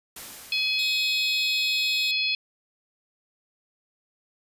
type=noise with exponential decay; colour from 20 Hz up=white; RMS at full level=-38 dBFS; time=0.16-2.23 s; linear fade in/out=5 ms; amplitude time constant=450 ms
type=harmonic tone; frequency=846 Hz; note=G#5; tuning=32 cents sharp; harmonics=3 / 4 / 5 / 6; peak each=-26 / -28 / -28 / -35 dBFS; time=0.52-2.35 s; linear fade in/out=2 ms
type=tone with vibrato; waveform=sawtooth; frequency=3729 Hz; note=A#7; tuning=in tune; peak=-29 dBFS; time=0.79-2.11 s; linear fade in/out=0 ms; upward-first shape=square; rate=14 Hz; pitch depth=16 cents each way
effects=resampled to 32000 Hz